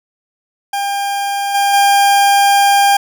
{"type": "tone with level steps", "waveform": "40% pulse", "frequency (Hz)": 801, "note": "G5", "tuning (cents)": 37, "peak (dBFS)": [-15, -10, -7], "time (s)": [0.73, 2.97], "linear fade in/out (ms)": 5, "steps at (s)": [1.54, 1.73], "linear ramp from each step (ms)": 10, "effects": []}